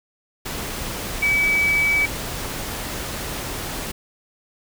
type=tone in noise; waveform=sine; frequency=2290 Hz; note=D7; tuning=44 cents flat; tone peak=-16 dBFS; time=1.22-2.06 s; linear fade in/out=10 ms; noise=pink; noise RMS=-29 dBFS; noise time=0.45-3.92 s; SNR=+10 dB; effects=none